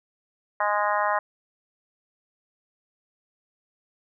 harmonic tone, 207.2 Hz, G#3, 4 cents flat, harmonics 3 / 4 / 5 / 6 / 7 / 8 / 9, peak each -28 / -27 / -26 / -30 / -33 / -34 / -32 dBFS, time 0.6-1.19 s, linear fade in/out 5 ms, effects none

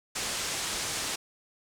white low-pass noise, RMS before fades -33 dBFS, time 0.15-1.16 s, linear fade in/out 10 ms, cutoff 8800 Hz, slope 24 dB/octave, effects none

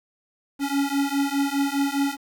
square beating tone pair, 277.2 / 282.1 Hz, C#4 / C#4, 0 / +30 cents, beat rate 4.9 Hz, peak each -25 dBFS, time 0.59-2.17 s, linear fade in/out 50 ms, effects 8-bit

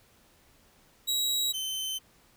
sawtooth tone pair in turn, 3858 / 3074 Hz, B7 / G7, -41 / -35 cents, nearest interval major third, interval 394 cents, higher first, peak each -23 / -28 dBFS, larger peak first, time 1.07-1.53 / 1.53-1.99 s, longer neither, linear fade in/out 20 ms, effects pink hiss -62 dBFS RMS until 2.36 s

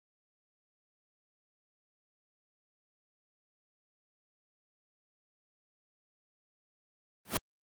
pink noise with exponential growth, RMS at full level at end -24 dBFS, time 7.25-7.37 s, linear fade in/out 2 ms, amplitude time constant 26 ms, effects high-pass 100 Hz 12 dB/octave + Opus 32 kbps

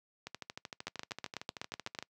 two click trains, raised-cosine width 0.2 ms, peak -19 / -24 dBFS, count 10 / 24, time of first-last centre 0.87-1.988 / 0.27-2.026 s, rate 8.05 / 13.1 Hz, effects noise-tail reverb RT60 0.1 s tail -24 dB re dry + high-pass 100 Hz 12 dB/octave

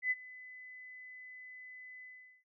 sine tone with ADSR envelope, 2010 Hz, B6, 30 cents sharp, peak -27 dBFS, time 0.02-2.44 s, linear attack 89 ms, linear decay 34 ms, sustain -21 dB, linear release 410 ms, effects none

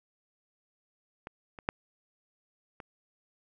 clicks, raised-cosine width 0.5 ms, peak -25 / -29 / -12 / -28 dBFS, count 4, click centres 1.271 / 1.588 / 1.689 / 2.802 s, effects none

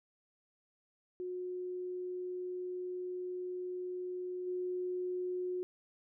sine tone with level steps, 362.9 Hz, F#4, 34 cents flat, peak -37 / -34 dBFS, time 1.2-5.63 s, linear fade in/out 0 ms, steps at 4.46 s, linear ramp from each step 20 ms, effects none

